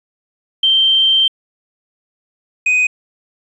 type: tone pair in turn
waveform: sine / triangle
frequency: 3136 / 2499 Hz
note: G7 / D#7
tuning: 0 / +7 cents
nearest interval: major third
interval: 393 cents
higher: first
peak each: -9 dBFS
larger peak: neither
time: 0.63-1.28 / 2.66-2.87 s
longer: first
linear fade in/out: 5 ms
effects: resampled to 24000 Hz + 8-bit